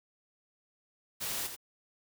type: noise with echo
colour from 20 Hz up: white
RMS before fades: -36 dBFS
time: 1.2-1.48 s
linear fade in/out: 20 ms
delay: 85 ms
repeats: 1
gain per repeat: -7 dB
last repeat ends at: 1.565 s
effects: none